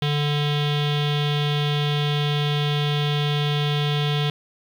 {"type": "tone with low-pass filter", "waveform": "square", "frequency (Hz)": 146.83, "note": "D3", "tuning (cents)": 0, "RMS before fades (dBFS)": -22, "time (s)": [0.02, 4.3], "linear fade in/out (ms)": 2, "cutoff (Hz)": 3400, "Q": 6.1, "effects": ["8-bit"]}